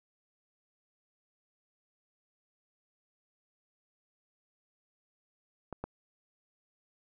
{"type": "clicks", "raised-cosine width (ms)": 1, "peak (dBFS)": [-25, -22], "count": 2, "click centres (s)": [5.727, 5.84], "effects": []}